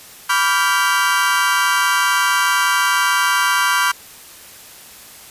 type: chord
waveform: 35% pulse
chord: G dominant seventh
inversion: first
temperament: equal with one note detuned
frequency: 987.8 / 1152.5 / 1396.9 / 1568 Hz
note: B5 / D6 / F6 / G6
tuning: 0 / -33 / 0 / 0 cents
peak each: -18 dBFS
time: 0.29-3.92 s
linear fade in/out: 10 ms
effects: white hiss -40 dBFS RMS until 5.3 s + resampled to 32000 Hz